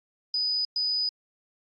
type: tone bursts at uneven times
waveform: sine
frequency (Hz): 4978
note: D#8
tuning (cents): 0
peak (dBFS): -24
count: 2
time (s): 0.34-0.65 / 0.76-1.09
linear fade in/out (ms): 2
effects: AAC 32 kbps